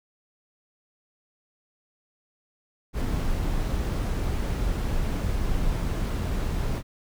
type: noise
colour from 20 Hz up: brown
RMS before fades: -26 dBFS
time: 2.93-6.83 s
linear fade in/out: 50 ms
effects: none